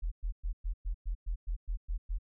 sine tone bursts, 41.2 Hz, E1, in tune, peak -30 dBFS, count 11, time 0.02-2.187 s, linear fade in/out 20 ms, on 97 ms, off 110 ms, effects none

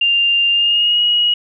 sine tone with pitch glide, 2794 to 2898 Hz, F7 to F#7, 0 to -37 cents, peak -11 dBFS, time 0.01-1.34 s, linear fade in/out 5 ms, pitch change +63 cents, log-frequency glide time 0.51-1.01 s, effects none

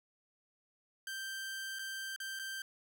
sawtooth tone with dropouts, 1568 Hz, G6, in tune, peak -36 dBFS, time 1.07-2.62 s, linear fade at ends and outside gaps 2 ms, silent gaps 1.788-1.792 / 2.162-2.201 / 2.391-2.395 s, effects 13-bit

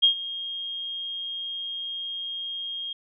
sine tone with ADSR envelope, 3239 Hz, G#7, 44 cents flat, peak -13 dBFS, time 0.02-2.93 s, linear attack 20 ms, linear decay 100 ms, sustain -17 dB, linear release 4 ms, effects none

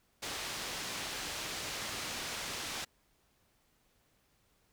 white low-pass noise, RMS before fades -40 dBFS, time 0.22-2.85 s, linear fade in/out 10 ms, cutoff 5500 Hz, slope 12 dB/octave, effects pink hiss -72 dBFS RMS until 4.72 s

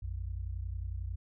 sine tone pair together, 57.91 / 89 Hz, A#1 / F2, -11 / +33 cents, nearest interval perfect fifth, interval 744 cents, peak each -37 / -38 dBFS, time 0.02-1.16 s, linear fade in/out 10 ms, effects none

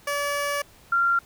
15% pulse / sine tone pair in turn, 574 / 1381.9 Hz, D5 / F6, -40 / -19 cents, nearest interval octave + minor third, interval 1521 cents, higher second, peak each -18 dBFS, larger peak neither, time 0.07-0.62 / 0.92-1.19 s, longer first, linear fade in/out 5 ms, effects pink hiss -53 dBFS RMS until 1.25 s

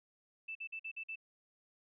sine tone bursts, 2645 Hz, E7, 5 cents sharp, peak -40 dBFS, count 6, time 0.48-1.158 s, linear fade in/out 10 ms, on 73 ms, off 48 ms, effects none

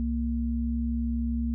sine tone pair together, 65.41 / 233.1 Hz, C2 / A#3, 0 / 0 cents, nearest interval octave + minor seventh, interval 2200 cents, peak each -28 dBFS, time 0-1.54 s, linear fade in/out 0 ms, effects none

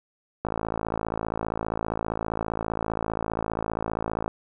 click train, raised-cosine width 1 ms, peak -13 dBFS, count 212, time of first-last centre 0.45-4.279 s, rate 55.1 Hz, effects none

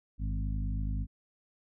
harmonic tone with a mistuned harmonic, 52 Hz, G#1, 3 cents sharp, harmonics 1 / 2 / 3 / 4 / 5, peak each -31 / -37 / -41 / -43 / -45 dBFS, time 0.18-1.07 s, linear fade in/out 50 ms, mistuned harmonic 2, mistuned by -50 cents, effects none

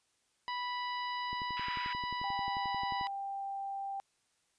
harmonic tone, 985 Hz, B5, 5 cents flat, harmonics 1 / 2 / 3 / 4 / 5, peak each -36 / -42 / -46 / -48 / -50 dBFS, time 0.48-3.07 s, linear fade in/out 0 ms
click train, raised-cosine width 3 ms, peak -34 dBFS, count 20, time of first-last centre 1.33-3.011 s, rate 11.3 Hz
pink band-pass noise, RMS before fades -44 dBFS, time 1.57-1.93 s, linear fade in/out 0 ms, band 1500 to 2800 Hz, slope 24 dB/octave
sine tone with pitch glide, 796 to 788.2 Hz, G5 to G5, +26 to +9 cents, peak -36 dBFS, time 2.24-4 s, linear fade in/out 0 ms, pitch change -17 cents, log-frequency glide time 2.53-3.5 s
effects white hiss -75 dBFS RMS until 4.58 s + resampled to 22050 Hz

